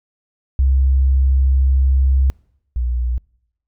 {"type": "tone pair in turn", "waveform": "sine", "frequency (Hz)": [66.6, 60.74], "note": ["C2", "B1"], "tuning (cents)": [31, -28], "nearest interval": "major second", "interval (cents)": 159, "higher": "first", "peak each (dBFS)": [-10, -16], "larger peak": "first", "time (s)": [[0.59, 2.3], [2.76, 3.18]], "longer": "first", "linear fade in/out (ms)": 0, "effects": ["noise-tail reverb RT60 0.8 s tail -26 dB re dry", "tanh soft clip ceiling -6 dBFS"]}